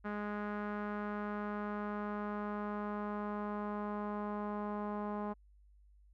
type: tone with low-pass filter sweep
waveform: sawtooth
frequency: 207.7 Hz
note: G#3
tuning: in tune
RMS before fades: -39 dBFS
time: 0.04-5.34 s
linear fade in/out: 20 ms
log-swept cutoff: 1500 to 1000 Hz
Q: 2.4
effects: added 50 Hz sine -60 dBFS peak until 6.13 s